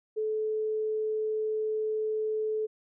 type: tone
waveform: sine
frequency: 433.1 Hz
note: A4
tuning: 27 cents flat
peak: -27 dBFS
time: 0.16-2.67 s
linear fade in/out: 20 ms
effects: none